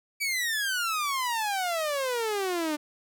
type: exponential sweep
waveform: sawtooth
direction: down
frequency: 2317 to 293.7 Hz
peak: -23 dBFS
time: 0.2-2.77 s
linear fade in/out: 20 ms
effects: none